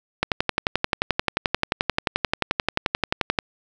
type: click train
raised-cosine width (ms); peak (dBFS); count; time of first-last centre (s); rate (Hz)
0.3; -3; 37; 0.23-3.388; 11.4
effects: none